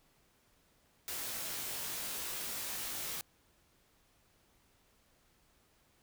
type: noise with comb filter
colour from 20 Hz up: white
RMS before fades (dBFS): -40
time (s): 1.08-3.21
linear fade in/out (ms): 0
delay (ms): 19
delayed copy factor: -0.95
effects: pink hiss -70 dBFS RMS until 6.02 s